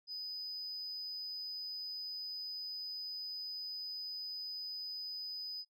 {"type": "tone", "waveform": "sine", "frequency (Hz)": 4994, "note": "D#8", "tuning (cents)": 6, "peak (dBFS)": -38, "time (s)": [0.07, 5.65], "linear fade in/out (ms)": 50, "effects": ["noise-tail reverb RT60 0.1 s tail -22 dB re dry", "tanh soft clip ceiling -38 dBFS"]}